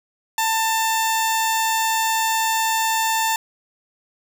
sawtooth tone pair together, 892 / 3568 Hz, A5 / A7, +23 / +23 cents, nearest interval 2 octaves, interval 2400 cents, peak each -15 / -21 dBFS, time 0.38-3.36 s, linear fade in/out 2 ms, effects none

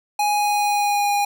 square tone with pitch glide, 830.6 to 815.9 Hz, G#5 to G#5, 0 to -31 cents, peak -18 dBFS, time 0.19-1.25 s, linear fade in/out 5 ms, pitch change -31 cents, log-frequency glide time 0.32-1.13 s, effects 10-bit

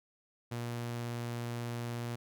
sawtooth tone, 118.9 Hz, A#2, 35 cents sharp, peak -32 dBFS, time 0.51-2.16 s, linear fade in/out 10 ms, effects none

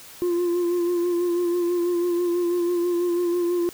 sine tone with vibrato, 349.2 Hz, F4, in tune, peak -17 dBFS, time 0.22-3.69 s, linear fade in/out 0 ms, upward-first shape sine, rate 6.1 Hz, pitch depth 31 cents each way, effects tanh soft clip ceiling -19 dBFS + white hiss -44 dBFS RMS until 3.73 s

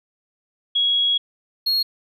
sine / triangle tone pair in turn, 3322 / 4295 Hz, G#7 / C8, 0 / +44 cents, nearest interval major third, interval 444 cents, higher second, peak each -16 dBFS, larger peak neither, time 0.75-1.18 / 1.66-1.83 s, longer first, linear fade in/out 10 ms, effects none

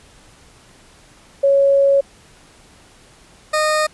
sine / 20% pulse tone pair in turn, 554.4 / 614.9 Hz, C#5 / D#5, 0 / -21 cents, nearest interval major second, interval 179 cents, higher second, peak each -10 dBFS, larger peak neither, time 1.43-2.01 / 3.53-3.87 s, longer first, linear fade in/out 10 ms, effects pink hiss -48 dBFS RMS until 3.93 s + resampled to 24000 Hz

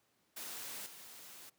white noise with level steps, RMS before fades -45 / -53 dBFS, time 0.36-1.5 s, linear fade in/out 10 ms, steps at 0.86 s, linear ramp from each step 5 ms, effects pink hiss -75 dBFS RMS until 1.58 s + high-pass 150 Hz 12 dB/octave

